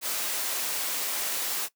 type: high-pass noise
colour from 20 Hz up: white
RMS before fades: -30 dBFS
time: 0.01-1.69 s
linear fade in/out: 50 ms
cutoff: 330 Hz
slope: 12 dB/octave
effects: noise-tail reverb RT60 0.1 s tail -19 dB re dry